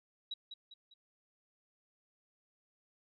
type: tone with echo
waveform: sine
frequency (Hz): 3877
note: B7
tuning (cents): -33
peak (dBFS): -37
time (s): 0.31-0.34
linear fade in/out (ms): 5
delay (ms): 200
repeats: 3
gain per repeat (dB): -7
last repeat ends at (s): 0.94
effects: none